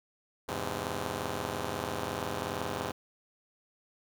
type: chord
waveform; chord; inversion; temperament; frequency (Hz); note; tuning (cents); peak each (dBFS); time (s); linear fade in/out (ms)
5% pulse; E augmented; none; just; 82.41 / 103.01 / 128.76; E2 / G#2 / B#2; 0 / -14 / -27; -27; 0.48-2.92; 10
effects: none